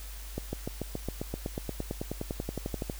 accelerating click train, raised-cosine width 2 ms, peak -19 dBFS, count 24, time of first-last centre 0.38-2.898 s, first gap 150 ms, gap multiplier 0.97, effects added 50 Hz sine -40 dBFS peak until 2.99 s + white hiss -48 dBFS RMS until 2.99 s

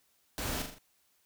pink noise with echo, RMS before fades -36 dBFS, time 0.38-0.62 s, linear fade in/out 0 ms, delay 41 ms, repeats 4, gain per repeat -5 dB, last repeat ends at 0.784 s, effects white hiss -71 dBFS RMS until 1.25 s

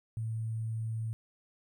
sine tone with sample-and-hold, 111.9 Hz, A2, 30 cents sharp, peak -32 dBFS, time 0.17-1.13 s, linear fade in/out 0 ms, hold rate 8820 Hz, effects none

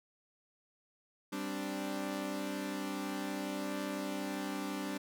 sawtooth chord, G suspended fourth, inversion none, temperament equal, 196 / 261.6 / 293.7 Hz, G3 / C4 / D4, 0 / 0 / 0 cents, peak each -37 / -39 / -35 dBFS, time 1.32-4.98 s, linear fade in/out 10 ms, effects none

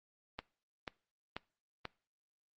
click train, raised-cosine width 0.3 ms, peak -23 dBFS, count 4, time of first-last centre 0.39-1.853 s, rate 2.05 Hz, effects noise-tail reverb RT60 0.4 s tail -23 dB re dry + Opus 32 kbps

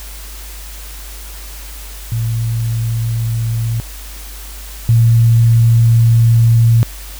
sine tone pair in turn, 114.5 / 115.63 Hz, A#2 / A#2, -31 / -14 cents, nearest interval unison, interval 17 cents, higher second, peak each -14 / -6 dBFS, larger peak second, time 2.12-3.8 / 4.89-6.83 s, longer second, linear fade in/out 0 ms, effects added 50 Hz sine -29 dBFS peak until 7.19 s + white hiss -34 dBFS RMS until 7.19 s

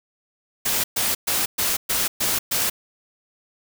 white noise bursts, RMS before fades -22 dBFS, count 7, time 0.65-2.7 s, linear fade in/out 10 ms, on 190 ms, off 120 ms, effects none

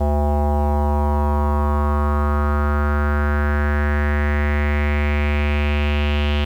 square tone with low-pass filter sweep, 73.42 Hz, D2, in tune, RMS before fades -18 dBFS, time 0-6.45 s, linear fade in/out 10 ms, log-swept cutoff 740 to 3000 Hz, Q 4.2, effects 8-bit

